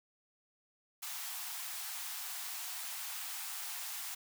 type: high-pass noise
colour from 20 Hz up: white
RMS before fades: -42 dBFS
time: 1.02-4.15 s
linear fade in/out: 10 ms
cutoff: 690 Hz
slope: 96 dB/octave
effects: none